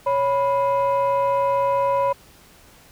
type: tone pair together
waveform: sine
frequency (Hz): 554.4 / 987.8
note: C#5 / B5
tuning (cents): 0 / 0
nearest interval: minor seventh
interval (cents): 1000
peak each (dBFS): -18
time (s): 0.06-2.13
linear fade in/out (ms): 10
effects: tanh soft clip ceiling -14 dBFS + pink hiss -50 dBFS RMS until 2.91 s